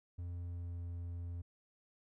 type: tone with pitch glide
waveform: triangle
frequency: 87.31 to 86.46 Hz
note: F2 to F2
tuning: 0 to -17 cents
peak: -38 dBFS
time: 0.18-1.42 s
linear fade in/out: 10 ms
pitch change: -17 cents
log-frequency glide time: 0.33-0.8 s
effects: none